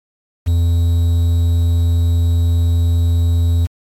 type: tone with quantisation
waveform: triangle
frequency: 85 Hz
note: F2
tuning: 46 cents flat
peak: -9 dBFS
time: 0.46-3.67 s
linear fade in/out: 20 ms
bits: 6
effects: AAC 64 kbps